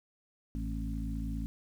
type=harmonic tone with a mistuned harmonic; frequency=55 Hz; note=A1; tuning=in tune; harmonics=1 / 2 / 3 / 4 / 5; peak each=-35 / -44 / -42 / -41 / -42 dBFS; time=0.55-1.46 s; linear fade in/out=0 ms; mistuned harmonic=4; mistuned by=+37 cents; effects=10-bit